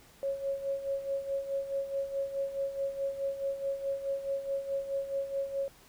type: tone with tremolo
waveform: sine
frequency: 550 Hz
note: C#5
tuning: 14 cents flat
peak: -28 dBFS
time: 0.23-5.68 s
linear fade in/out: 0 ms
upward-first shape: sine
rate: 4.7 Hz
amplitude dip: 70%
effects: pink hiss -58 dBFS RMS until 5.88 s